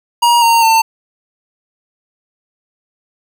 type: tone with pitch steps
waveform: square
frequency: 949 / 923.6 / 898.8 Hz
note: A#5 / A#5 / A5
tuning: +31 / -16 / +37 cents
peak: -8 dBFS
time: 0.22-0.82 s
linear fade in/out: 10 ms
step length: 200 ms
effects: none